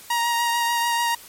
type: tone with vibrato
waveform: sawtooth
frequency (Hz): 941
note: A#5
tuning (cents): +16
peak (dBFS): -16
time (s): 0.1-1.15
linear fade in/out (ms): 5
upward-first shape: sine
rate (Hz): 6.8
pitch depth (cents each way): 17
effects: white hiss -44 dBFS RMS until 1.28 s + MP3 64 kbps